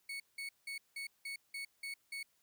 35% pulse tone bursts, 2217 Hz, C#7, in tune, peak -39 dBFS, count 8, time 0.09-2.23 s, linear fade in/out 5 ms, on 110 ms, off 180 ms, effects white hiss -75 dBFS RMS until 2.42 s

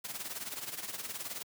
white noise with tremolo, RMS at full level -38 dBFS, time 0.04-1.43 s, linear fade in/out 10 ms, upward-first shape sine, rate 19 Hz, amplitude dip 70%, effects high-pass 100 Hz 12 dB/octave

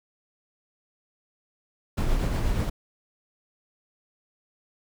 brown noise with tremolo, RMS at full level -23 dBFS, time 1.97-2.7 s, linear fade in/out 10 ms, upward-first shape triangle, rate 8.3 Hz, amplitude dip 35%, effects none

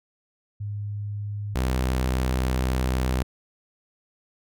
sine / sawtooth tone pair in turn, 103 / 63.8 Hz, G#2 / C2, -14 / -43 cents, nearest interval minor sixth, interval 829 cents, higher first, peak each -28 / -18 dBFS, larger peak second, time 0.6-1.55 / 1.55-3.23 s, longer second, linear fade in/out 10 ms, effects none

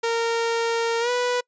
sawtooth tone with pitch glide, 461.5 to 491.8 Hz, A#4 to B4, -17 to -7 cents, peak -17 dBFS, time 0.03-1.41 s, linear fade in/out 10 ms, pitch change +110 cents, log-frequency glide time 1-1.1 s, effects noise-tail reverb RT60 0.1 s tail -26 dB re dry + resampled to 16000 Hz

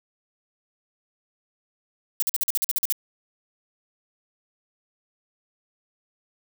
violet noise bursts, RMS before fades -23 dBFS, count 11, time 2.2-2.924 s, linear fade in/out 0 ms, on 24 ms, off 46 ms, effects none

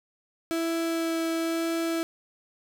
35% pulse tone with vibrato, 329.6 Hz, E4, in tune, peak -24 dBFS, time 0.51-2.03 s, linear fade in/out 0 ms, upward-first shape sine, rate 1 Hz, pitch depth 8 cents each way, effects none

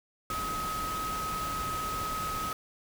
sine tone in noise, 1271 Hz, D#6, 36 cents sharp, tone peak -32 dBFS, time 0.3-2.53 s, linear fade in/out 2 ms, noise pink, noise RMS -38 dBFS, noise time 0.3-2.53 s, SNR +3 dB, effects none

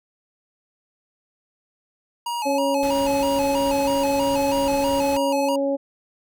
square tone with vibrato, 900 Hz, A5, 39 cents sharp, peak -25 dBFS, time 2.26-5.56 s, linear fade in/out 5 ms, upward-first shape square, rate 3.1 Hz, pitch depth 94 cents each way
harmonic tone, 277.2 Hz, C#4, in tune, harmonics 1 / 2 / 3, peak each -24 / -21 / -35 dBFS, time 2.45-5.77 s, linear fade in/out 20 ms
pink noise, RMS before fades -35 dBFS, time 2.83-5.17 s, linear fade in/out 0 ms
effects none

